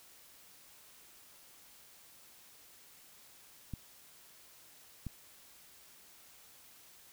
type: clicks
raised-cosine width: 5 ms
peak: -27 dBFS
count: 2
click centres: 3.737 / 5.067 s
effects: white hiss -59 dBFS RMS until 7.12 s